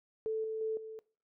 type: tone with level steps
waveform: sine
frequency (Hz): 440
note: A4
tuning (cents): 0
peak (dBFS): -31 / -34 / -31 / -42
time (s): 0.26-0.99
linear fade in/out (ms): 0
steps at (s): 0.44 / 0.61 / 0.77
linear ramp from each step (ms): 2
effects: noise-tail reverb RT60 0.4 s tail -21 dB re dry